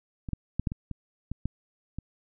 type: clicks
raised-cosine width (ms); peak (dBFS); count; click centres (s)
5; -23 / -16 / -14 / -14 / -21 / -22 / -20 / -16 / -22; 9; 0.288 / 0.333 / 0.596 / 0.672 / 0.719 / 0.913 / 1.316 / 1.456 / 1.986
effects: none